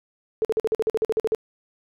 sine tone bursts, 440 Hz, A4, in tune, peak -18 dBFS, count 13, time 0.42-1.348 s, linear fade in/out 0 ms, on 28 ms, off 47 ms, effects none

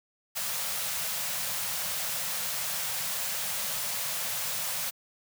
white band-stop noise, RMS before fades -32 dBFS, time 0.35-4.91 s, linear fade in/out 20 ms, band 210 to 480 Hz, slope 96 dB/octave, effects high-pass 100 Hz 12 dB/octave

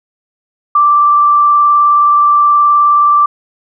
sine tone with vibrato, 1173 Hz, D6, 2 cents flat, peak -5 dBFS, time 0.75-3.26 s, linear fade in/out 5 ms, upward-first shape sine, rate 19 Hz, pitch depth 10 cents each way, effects none

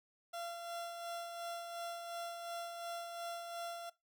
30% pulse tone with tremolo, 684 Hz, F5, 36 cents flat, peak -38 dBFS, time 0.33-3.9 s, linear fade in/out 10 ms, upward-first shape sine, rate 2.8 Hz, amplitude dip 40%, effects noise-tail reverb RT60 0.2 s tail -19 dB re dry

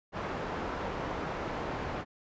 white low-pass noise, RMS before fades -36 dBFS, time 0.12-2.05 s, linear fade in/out 50 ms, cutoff 1000 Hz, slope 12 dB/octave, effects resampled to 16000 Hz

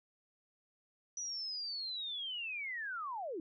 sine linear sweep, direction down, 5920 to 293.2 Hz, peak -38 dBFS, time 1.17-3.4 s, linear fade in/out 2 ms, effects none

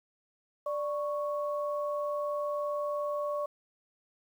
sine tone pair together, 588.3 / 1108.7 Hz, D5 / C#6, +3 / 0 cents, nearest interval major seventh, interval 1097 cents, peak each -31 / -36 dBFS, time 0.66-3.46 s, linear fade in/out 5 ms, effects 10-bit

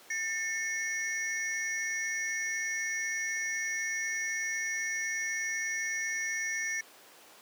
triangle tone cluster, 1796 / 2186 / 5790 Hz, A6 / C#7 / F#8, +35 / -25 / -38 cents, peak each -32 / -34 / -37 dBFS, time 0.1-6.81 s, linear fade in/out 5 ms, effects pink hiss -54 dBFS RMS until 7.41 s + high-pass 400 Hz 12 dB/octave

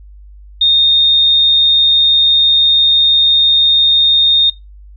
sine tone, 3677 Hz, A#7, 24 cents flat, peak -7 dBFS, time 0.61-4.5 s, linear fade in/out 5 ms, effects noise-tail reverb RT60 0.2 s tail -19 dB re dry + added 50 Hz sine -34 dBFS peak until 4.96 s

